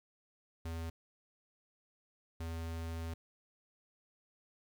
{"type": "tone bursts at uneven times", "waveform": "square", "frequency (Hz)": 82.41, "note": "E2", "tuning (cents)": 0, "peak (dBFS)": -39, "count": 2, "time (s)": [[0.65, 0.9], [2.4, 3.14]], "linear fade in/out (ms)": 5, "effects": ["12-bit"]}